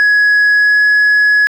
sine tone with pitch glide, 1677 to 1686.7 Hz, G#6 to G#6, +16 to +26 cents, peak -4 dBFS, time 0-1.47 s, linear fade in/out 0 ms, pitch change +10 cents, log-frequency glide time 0.54-0.82 s, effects tanh soft clip ceiling -6 dBFS + 7-bit

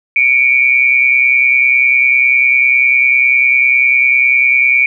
sine tone pair together, 2254 / 2384 Hz, C#7 / D7, +28 / +25 cents, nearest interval minor second, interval 97 cents, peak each -10 dBFS, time 0.16-4.86 s, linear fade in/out 2 ms, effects none

